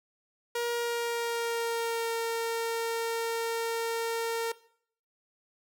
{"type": "tone with pitch glide", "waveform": "sawtooth", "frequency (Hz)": [474.1, 459], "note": ["A#4", "A#4"], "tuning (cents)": [29, -27], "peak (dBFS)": -25, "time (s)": [0.55, 4.52], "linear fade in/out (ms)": 5, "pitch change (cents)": -56, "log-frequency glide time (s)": [0.7, 2.12], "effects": ["noise-tail reverb RT60 0.6 s tail -19 dB re dry"]}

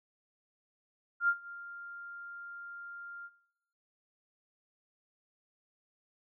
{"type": "tone with ADSR envelope", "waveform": "sine", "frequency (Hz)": 1396.9, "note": "F6", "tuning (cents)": 0, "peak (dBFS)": -23, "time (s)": [1.2, 3.3], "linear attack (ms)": 84, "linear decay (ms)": 54, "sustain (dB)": -20, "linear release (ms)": 48, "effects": ["noise-tail reverb RT60 0.9 s tail -17 dB re dry"]}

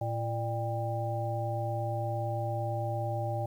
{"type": "harmonic tone with a mistuned harmonic", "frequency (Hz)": 113.6, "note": "A#2", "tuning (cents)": -44, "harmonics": [1, 3, 5, 7], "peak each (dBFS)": [-32, -42, -36, -36], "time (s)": [0.01, 3.46], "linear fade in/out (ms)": 5, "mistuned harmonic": 5, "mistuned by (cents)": 75, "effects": ["10-bit"]}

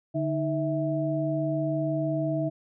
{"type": "tone cluster", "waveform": "sine", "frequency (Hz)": [147.4, 313.2, 653], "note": ["D3", "D#4", "E5"], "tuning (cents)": [7, 11, -17], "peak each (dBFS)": -29, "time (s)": [0.14, 2.5], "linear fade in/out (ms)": 20, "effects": []}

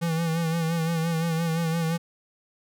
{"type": "tone with vibrato", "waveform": "square", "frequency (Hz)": 164.81, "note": "E3", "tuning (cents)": 0, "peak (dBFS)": -24, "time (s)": [0.01, 1.98], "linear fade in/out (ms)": 20, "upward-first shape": "sine", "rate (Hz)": 5.8, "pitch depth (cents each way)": 48, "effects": []}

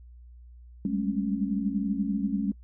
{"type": "tone cluster", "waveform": "sine", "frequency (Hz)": [194.4, 203, 215.1, 275.3], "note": ["G3", "G#3", "A3", "C#4"], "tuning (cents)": [-14, -39, -39, -12], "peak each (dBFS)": -31, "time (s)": [0.85, 2.52], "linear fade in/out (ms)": 2, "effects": ["noise-tail reverb RT60 0.1 s tail -26 dB re dry", "added 60 Hz sine -46 dBFS peak until 2.63 s"]}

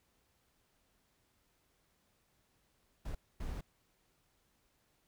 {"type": "noise bursts at uneven times", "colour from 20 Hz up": "brown", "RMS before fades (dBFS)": -40, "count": 2, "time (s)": [[3.05, 3.15], [3.4, 3.61]], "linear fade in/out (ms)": 5, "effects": ["pink hiss -75 dBFS RMS until 5.07 s"]}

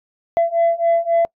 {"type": "beating tone pair", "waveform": "sine", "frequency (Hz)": [672, 675.7], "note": ["E5", "E5"], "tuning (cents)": [33, 43], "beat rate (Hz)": 3.7, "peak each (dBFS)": [-16, -15], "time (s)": [0.37, 1.25], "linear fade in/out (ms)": 0, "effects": ["noise-tail reverb RT60 0.1 s tail -26 dB re dry", "tanh soft clip ceiling -10 dBFS"]}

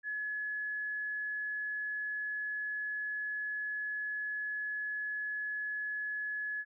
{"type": "tone", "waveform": "sine", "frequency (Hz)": 1700, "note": "G#6", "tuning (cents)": 40, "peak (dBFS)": -34, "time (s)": [0.03, 6.65], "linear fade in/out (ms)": 50, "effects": []}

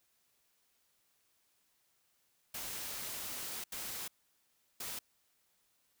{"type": "noise bursts at uneven times", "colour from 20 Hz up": "white", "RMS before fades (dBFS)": -42, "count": 3, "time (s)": [[2.54, 3.64], [3.72, 4.08], [4.8, 4.99]], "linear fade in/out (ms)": 5, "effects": ["white hiss -75 dBFS RMS until 6 s"]}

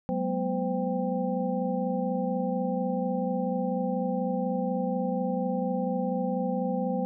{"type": "tone cluster", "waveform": "sine", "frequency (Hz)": [187.1, 211.3, 243.3, 514, 789], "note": ["F#3", "G#3", "B3", "C5", "G5"], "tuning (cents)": [20, 30, -26, -31, 11], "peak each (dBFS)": [-30, -36, -32, -31, -35], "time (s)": [0.09, 7.05], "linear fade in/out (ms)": 0, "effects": []}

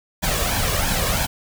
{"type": "noise with flanger", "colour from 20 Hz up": "pink", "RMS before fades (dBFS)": -21, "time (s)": [0.22, 1.27], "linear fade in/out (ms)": 20, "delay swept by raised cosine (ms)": [1.2, 1.79], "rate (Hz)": 3, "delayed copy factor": 0.65, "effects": []}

